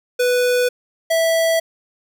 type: tone pair in turn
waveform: square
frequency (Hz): 494.2 / 656.4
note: B4 / E5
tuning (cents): +1 / -8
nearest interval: perfect fourth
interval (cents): 491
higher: second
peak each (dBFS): -15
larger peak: neither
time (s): 0.19-0.69 / 1.1-1.6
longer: neither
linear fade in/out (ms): 10
effects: none